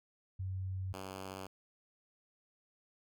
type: tone pair in turn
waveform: sine / 5% pulse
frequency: 94.2 / 95.24 Hz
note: F#2 / G2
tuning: +32 / -49 cents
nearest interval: unison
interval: 19 cents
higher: second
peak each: -36 / -32 dBFS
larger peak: second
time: 0.39-0.93 / 0.93-1.47 s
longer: neither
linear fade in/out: 10 ms
effects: none